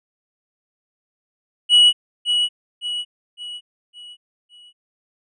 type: tone with echo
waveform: triangle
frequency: 2927 Hz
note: F#7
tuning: 19 cents flat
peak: -7 dBFS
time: 1.69-1.93 s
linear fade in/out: 50 ms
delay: 560 ms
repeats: 5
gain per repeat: -7 dB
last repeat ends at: 4.73 s
effects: resampled to 24000 Hz